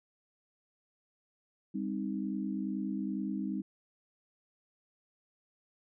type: chord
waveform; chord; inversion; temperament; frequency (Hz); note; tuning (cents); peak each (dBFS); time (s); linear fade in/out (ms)
sine; C minor; second; equal with one note detuned; 199.31 / 261.6 / 311.1; G3 / C4 / Eb4; +29 / 0 / 0; -35 / -38 / -38; 1.74-3.62; 10
effects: none